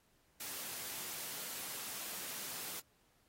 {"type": "high-pass noise", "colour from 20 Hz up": "white", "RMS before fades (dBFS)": -44, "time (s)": [0.4, 2.8], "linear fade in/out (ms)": 5, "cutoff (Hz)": 110, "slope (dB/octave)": 24, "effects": ["pink hiss -73 dBFS RMS until 3.28 s", "AAC 48 kbps"]}